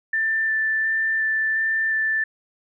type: tone with vibrato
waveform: sine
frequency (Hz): 1772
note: A6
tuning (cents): +12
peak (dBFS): -19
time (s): 0.13-2.24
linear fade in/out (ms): 5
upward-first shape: square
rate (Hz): 1.4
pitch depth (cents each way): 8
effects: none